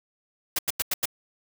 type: noise bursts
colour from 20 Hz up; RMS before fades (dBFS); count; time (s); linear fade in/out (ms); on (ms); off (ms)
white; -25; 5; 0.56-1.056; 5; 28; 89
effects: none